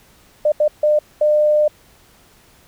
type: tone bursts at uneven times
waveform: sine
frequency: 602 Hz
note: D5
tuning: 43 cents sharp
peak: -11 dBFS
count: 4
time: 0.45-0.52 / 0.6-0.68 / 0.83-0.99 / 1.21-1.68 s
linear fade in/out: 5 ms
effects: pink hiss -51 dBFS RMS until 2.67 s

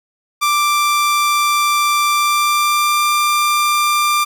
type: tone with pitch glide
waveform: sawtooth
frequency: 1178 to 1188.9 Hz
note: D6 to D6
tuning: +5 to +21 cents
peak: -9 dBFS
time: 0.41-4.25 s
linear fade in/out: 20 ms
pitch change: +16 cents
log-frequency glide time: 2.08-3.04 s
effects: 8-bit

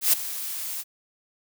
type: noise with ADSR envelope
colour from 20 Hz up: blue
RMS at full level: -17 dBFS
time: 0.01-0.84 s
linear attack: 120 ms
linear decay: 10 ms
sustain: -15 dB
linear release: 38 ms
effects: none

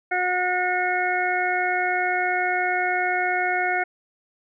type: harmonic tone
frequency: 363 Hz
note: F#4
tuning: 33 cents flat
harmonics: 1 / 2 / 4 / 5 / 6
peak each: -30 / -24 / -26 / -30 / -27 dBFS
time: 0.11-3.84 s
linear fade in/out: 10 ms
effects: none

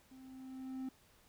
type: tone with level ramp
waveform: triangle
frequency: 261.6 Hz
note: C4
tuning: in tune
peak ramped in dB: -52 to -36 dBFS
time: 0.11-0.89 s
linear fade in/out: 5 ms
effects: pink hiss -67 dBFS RMS until 1.28 s

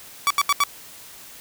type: tone bursts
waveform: sawtooth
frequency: 1143 Hz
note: D6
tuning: 47 cents flat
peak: -12 dBFS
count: 4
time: 0.27-0.637 s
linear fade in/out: 0 ms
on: 34 ms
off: 77 ms
effects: white hiss -43 dBFS RMS until 1.4 s

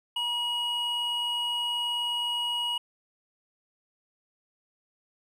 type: tone pair together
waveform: triangle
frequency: 953 / 2898 Hz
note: A#5 / F#7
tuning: +38 / -37 cents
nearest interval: octave + perfect fifth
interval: 1925 cents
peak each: -33 / -26 dBFS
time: 0.16-2.78 s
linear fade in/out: 5 ms
effects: none

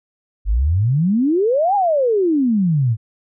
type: exponential two-way sweep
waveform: sine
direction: up then down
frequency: 46.25 to 836 to 105.1 Hz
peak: -13 dBFS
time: 0.45-2.97 s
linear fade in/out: 50 ms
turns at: 1.75 s
effects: none

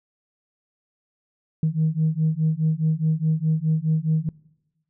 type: beating tone pair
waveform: sine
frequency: 155.56 / 160.36 Hz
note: D#3 / E3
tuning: 0 / -47 cents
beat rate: 4.8 Hz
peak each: -21 dBFS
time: 1.63-4.29 s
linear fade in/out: 2 ms
effects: noise-tail reverb RT60 1.0 s tail -24 dB re dry + tanh soft clip ceiling -13 dBFS

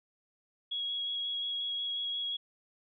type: tone with vibrato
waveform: sine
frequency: 3322 Hz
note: G#7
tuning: in tune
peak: -32 dBFS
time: 0.71-2.37 s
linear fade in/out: 10 ms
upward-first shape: square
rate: 5.6 Hz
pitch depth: 8 cents each way
effects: none

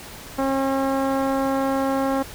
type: tone with low-pass filter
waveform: 10% pulse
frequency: 270 Hz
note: C#4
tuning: 45 cents flat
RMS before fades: -22 dBFS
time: 0.38-2.23 s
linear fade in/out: 10 ms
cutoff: 1000 Hz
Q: 0.53
effects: pink hiss -39 dBFS RMS until 2.34 s

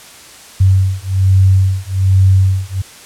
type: beating tone pair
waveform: sine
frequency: 94.6 / 95.8 Hz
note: F#2 / G2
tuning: +39 / -39 cents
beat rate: 1.2 Hz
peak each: -11 / -11 dBFS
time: 0.6-2.82 s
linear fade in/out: 10 ms
effects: white hiss -37 dBFS RMS until 3.05 s + low-pass 10000 Hz 12 dB/octave

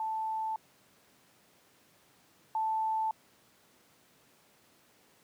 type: tone pair in turn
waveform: sine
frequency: 880 / 880 Hz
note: A5 / A5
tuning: 0 / 0 cents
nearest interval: unison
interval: 0 cents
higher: neither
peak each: -31 / -28 dBFS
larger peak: second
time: 0-0.56 / 2.55-3.11 s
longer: neither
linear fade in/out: 2 ms
effects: pink hiss -64 dBFS RMS until 5.23 s + high-pass 150 Hz 12 dB/octave

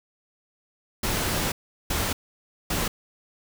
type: noise bursts at uneven times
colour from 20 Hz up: pink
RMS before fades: -26 dBFS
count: 3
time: 1.03-1.52 / 1.9-2.13 / 2.7-2.88 s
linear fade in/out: 5 ms
effects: none

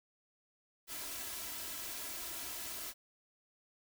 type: noise with comb filter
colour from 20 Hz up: white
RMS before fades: -43 dBFS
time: 0.87-2.94 s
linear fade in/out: 50 ms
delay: 3 ms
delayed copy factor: +0.6
effects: none

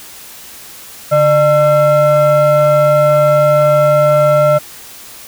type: tone with frequency modulation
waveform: sine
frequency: 602 Hz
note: D5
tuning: 43 cents sharp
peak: -5 dBFS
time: 1.11-4.59 s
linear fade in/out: 20 ms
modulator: 747 Hz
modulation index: 0.73
effects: tanh soft clip ceiling -4 dBFS + white hiss -34 dBFS RMS until 5.27 s

